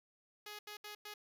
5% pulse tone bursts at uneven times, 418.2 Hz, G#4, 12 cents sharp, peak -35 dBFS, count 4, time 0.46-0.59 / 0.67-0.77 / 0.84-0.95 / 1.05-1.14 s, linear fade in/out 5 ms, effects none

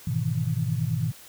sine chord, E major seventh, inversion first, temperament equal, 103.83 / 123.47 / 155.56 / 164.81 Hz, G#2 / B2 / D#3 / E3, 0 / 0 / 0 / 0 cents, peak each -30 / -27 / -29 / -31 dBFS, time 0.07-1.12 s, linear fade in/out 5 ms, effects white hiss -48 dBFS RMS until 1.28 s

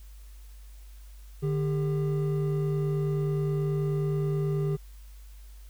triangle tone pair together, 149.53 / 399.2 Hz, D3 / G4, +32 / +32 cents, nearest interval octave + perfect fourth, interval 1700 cents, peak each -24 / -29 dBFS, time 1.42-4.77 s, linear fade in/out 20 ms, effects added 50 Hz sine -44 dBFS peak until 5.69 s + white hiss -60 dBFS RMS until 5.69 s

